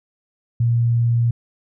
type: tone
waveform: sine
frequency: 117.8 Hz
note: A#2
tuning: 19 cents sharp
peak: -14 dBFS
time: 0.6-1.31 s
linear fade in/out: 5 ms
effects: none